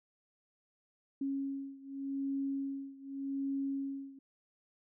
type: beating tone pair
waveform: sine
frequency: 274.1 / 274.95 Hz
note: C#4 / C#4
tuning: -19 / -14 cents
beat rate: 0.85 Hz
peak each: -37 / -39 dBFS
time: 1.21-4.19 s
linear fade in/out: 5 ms
effects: none

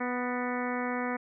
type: harmonic tone with a mistuned harmonic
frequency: 246.9 Hz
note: B3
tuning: in tune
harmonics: 1 / 2 / 3 / 4 / 5 / 6 / 7 / 8 / 9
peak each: -33 / -36 / -38 / -39 / -40 / -41 / -41 / -42 / -43 dBFS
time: 0-1.17 s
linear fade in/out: 10 ms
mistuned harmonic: 7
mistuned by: +39 cents
effects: none

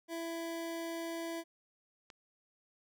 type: tone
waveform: 25% pulse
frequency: 332.6 Hz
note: E4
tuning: 16 cents sharp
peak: -34 dBFS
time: 0.08-1.44 s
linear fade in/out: 50 ms
type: click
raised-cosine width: 0.2 ms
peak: -34 dBFS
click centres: 2.102 s
effects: none

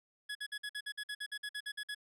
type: tone bursts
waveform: 25% pulse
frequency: 1685 Hz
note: G#6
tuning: 25 cents sharp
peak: -34 dBFS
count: 15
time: 0.29-1.948 s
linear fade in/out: 10 ms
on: 62 ms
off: 52 ms
effects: low-pass 10000 Hz 12 dB/octave

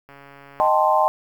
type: click train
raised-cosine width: 0.5 ms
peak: -29 dBFS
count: 83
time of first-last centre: 0.09-0.676 s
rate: 140 Hz
type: chord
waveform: sine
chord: A half-diminished seventh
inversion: second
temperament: equal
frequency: 622.3 / 784 / 880 / 1046.5 Hz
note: Eb5 / G5 / A5 / C6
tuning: 0 / 0 / 0 / 0 cents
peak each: -20 dBFS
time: 0.6-1.08 s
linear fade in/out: 0 ms
effects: 8-bit

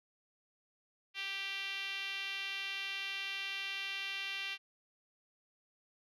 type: tone with band-pass filter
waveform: 5% pulse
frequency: 392 Hz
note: G4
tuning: in tune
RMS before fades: -40 dBFS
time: 1.14-4.58 s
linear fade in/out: 50 ms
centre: 2700 Hz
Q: 2.3
effects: none

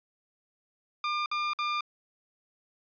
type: tone bursts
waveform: sawtooth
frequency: 1200 Hz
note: D6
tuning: 37 cents sharp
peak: -24 dBFS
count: 3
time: 1.04-1.808 s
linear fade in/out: 2 ms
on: 220 ms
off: 54 ms
effects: resampled to 11025 Hz

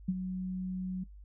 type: tone with ADSR envelope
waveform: sine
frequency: 185 Hz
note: F#3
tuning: in tune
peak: -25 dBFS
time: 0.08-1.04 s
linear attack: 9 ms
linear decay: 43 ms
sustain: -8 dB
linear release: 9 ms
effects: noise-tail reverb RT60 0.1 s tail -20 dB re dry + added 50 Hz sine -48 dBFS peak until 1.24 s

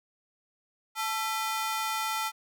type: ring-modulated tone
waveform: sawtooth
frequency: 1108.7 Hz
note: C#6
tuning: in tune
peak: -22 dBFS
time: 0.95-2.32 s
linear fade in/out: 50 ms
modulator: 232 Hz
effects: none

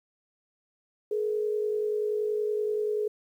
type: tone pair together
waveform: sine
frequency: 423.7 / 474.2 Hz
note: G#4 / A#4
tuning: +35 / +30 cents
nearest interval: major second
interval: 195 cents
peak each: -26 / -34 dBFS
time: 1.11-3.08 s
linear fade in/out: 5 ms
effects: 10-bit

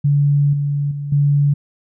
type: tone with level steps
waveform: sine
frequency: 143.5 Hz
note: D3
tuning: 40 cents flat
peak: -11 / -16 / -22 / -11 dBFS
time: 0.04-1.54 s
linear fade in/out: 10 ms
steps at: 0.53 / 0.91 / 1.12 s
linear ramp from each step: 5 ms
effects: none

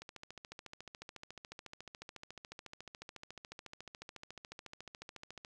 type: click train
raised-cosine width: 0.2 ms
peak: -30 dBFS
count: 77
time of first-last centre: 0.02-5.449 s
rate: 14 Hz
effects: none

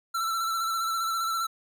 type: tone with vibrato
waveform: square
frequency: 1338 Hz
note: E6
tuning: 25 cents sharp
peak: -27 dBFS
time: 0.14-1.47 s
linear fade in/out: 10 ms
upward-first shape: square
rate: 15 Hz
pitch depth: 27 cents each way
effects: none

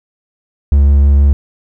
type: tone with vibrato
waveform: triangle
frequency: 70.5 Hz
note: C#2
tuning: 30 cents sharp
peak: -3 dBFS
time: 0.72-1.33 s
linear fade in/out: 0 ms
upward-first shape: sine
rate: 6.3 Hz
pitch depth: 11 cents each way
effects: none

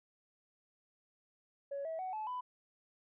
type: tone with pitch steps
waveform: sine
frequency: 560 / 647 / 747.5 / 863.6 / 997.8 Hz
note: C#5 / E5 / F#5 / A5 / B5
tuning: +18 / -32 / +17 / -33 / +17 cents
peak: -36 dBFS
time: 1.71-2.41 s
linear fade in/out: 10 ms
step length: 140 ms
effects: tanh soft clip ceiling -34 dBFS

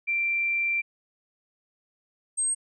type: tone pair in turn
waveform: sine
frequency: 2357 / 8399 Hz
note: D7 / C9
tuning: +6 / +6 cents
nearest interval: octave + minor seventh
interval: 2200 cents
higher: second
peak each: -23 dBFS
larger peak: neither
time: 0.07-0.82 / 2.37-2.55 s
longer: first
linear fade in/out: 20 ms
effects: none

